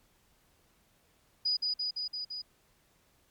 sine tone with echo, 4937 Hz, D#8, 14 cents flat, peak -26 dBFS, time 1.45-1.57 s, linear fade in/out 10 ms, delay 170 ms, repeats 5, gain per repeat -2 dB, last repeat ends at 2.42 s, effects pink hiss -68 dBFS RMS until 3.3 s + MP3 96 kbps

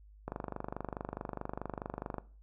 click train, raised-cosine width 1 ms, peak -23 dBFS, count 48, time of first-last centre 0.28-2.183 s, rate 24.7 Hz, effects noise-tail reverb RT60 0.4 s tail -18 dB re dry + added 51 Hz sine -54 dBFS peak until 2.42 s

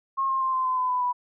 sine tone with pitch steps, 1078 / 1064.4 / 1050.9 / 1037.7 / 1024.6 / 1011.6 / 998.9 / 986.2 Hz, C#6 / C6 / C6 / C6 / C6 / B5 / B5 / B5, -49 / +29 / +7 / -15 / -37 / +41 / +19 / -3 cents, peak -22 dBFS, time 0.17-1.13 s, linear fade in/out 20 ms, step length 120 ms, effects none

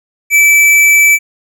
square tone, 2313 Hz, D7, 27 cents flat, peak -5 dBFS, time 0.3-1.19 s, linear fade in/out 50 ms, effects none

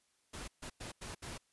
pink noise bursts at uneven times, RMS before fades -45 dBFS, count 5, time 0.33-0.48 / 0.62-0.7 / 0.8-0.92 / 1.01-1.15 / 1.22-1.38 s, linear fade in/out 10 ms, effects white hiss -75 dBFS RMS until 1.52 s + resampled to 24000 Hz

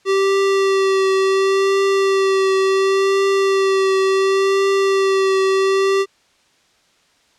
square tone with vibrato, 388 Hz, G4, 18 cents flat, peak -14 dBFS, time 0.05-6.06 s, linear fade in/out 50 ms, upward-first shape triangle, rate 0.7 Hz, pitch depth 20 cents each way, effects white hiss -57 dBFS RMS until 7.38 s + low-pass 6000 Hz 12 dB/octave

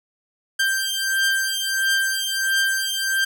sawtooth beating tone pair, 1575 / 1576.5 Hz, G6 / G6, +8 / +9 cents, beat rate 1.5 Hz, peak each -19 / -19 dBFS, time 0.59-3.25 s, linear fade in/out 10 ms, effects none

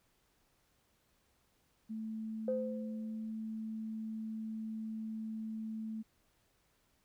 sine tone, 220 Hz, A3, in tune, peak -38 dBFS, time 1.89-6.03 s, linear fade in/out 20 ms
sine tone with exponential decay, 515 Hz, C5, 28 cents flat, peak -29 dBFS, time 2.48-3.31 s, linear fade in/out 2 ms, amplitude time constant 180 ms
effects tanh soft clip ceiling -23 dBFS + pink hiss -74 dBFS RMS until 7.04 s

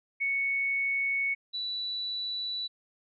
sine tone pair in turn, 2217 / 3953 Hz, C#7 / B7, 0 / +1 cents, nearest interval minor seventh, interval 1001 cents, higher second, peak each -26 / -31 dBFS, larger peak first, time 0.2-1.35 / 1.53-2.68 s, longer neither, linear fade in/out 20 ms, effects none

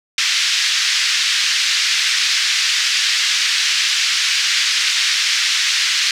white band-pass noise, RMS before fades -17 dBFS, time 0.18-6.11 s, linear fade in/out 2 ms, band 1700 to 5500 Hz, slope 24 dB/octave, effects none

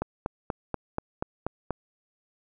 click train, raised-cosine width 1 ms, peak -14 dBFS, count 8, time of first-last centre 0.02-1.707 s, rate 4.15 Hz, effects none

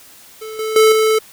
square tone with level steps, 437.1 Hz, A4, 11 cents flat, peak -28 / -20 / -8 / -12 dBFS, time 0.41-1.19 s, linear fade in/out 10 ms, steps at 0.59 / 0.76 / 0.92 s, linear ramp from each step 2 ms, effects white hiss -43 dBFS RMS until 1.32 s

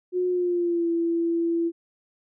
sine tone with pitch glide, 362.3 to 336.1 Hz, F#4 to E4, -36 to +34 cents, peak -21 dBFS, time 0.12-1.72 s, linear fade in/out 50 ms, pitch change -130 cents, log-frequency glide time 0.28-0.89 s, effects none

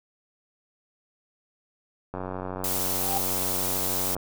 click train, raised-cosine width 1 ms, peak -19 dBFS, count 189, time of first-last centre 2.14-4.166 s, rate 92.8 Hz
blue noise, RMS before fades -28 dBFS, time 2.64-4.15 s, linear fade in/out 2 ms
sine tone with exponential growth, 784 Hz, G5, in tune, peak -23 dBFS, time 2.88-3.18 s, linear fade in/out 5 ms, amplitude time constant 65 ms
effects none

